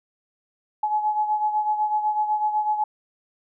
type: beating tone pair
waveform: sine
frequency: 848 / 856 Hz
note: G#5 / A5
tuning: +36 / -48 cents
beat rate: 8 Hz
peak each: -21 / -28 dBFS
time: 0.83-2.84 s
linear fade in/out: 5 ms
effects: none